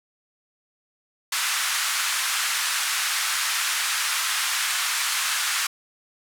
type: band-pass noise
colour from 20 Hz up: pink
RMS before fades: -25 dBFS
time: 1.32-5.67 s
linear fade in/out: 5 ms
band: 1200 to 12000 Hz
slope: 24 dB/octave
effects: none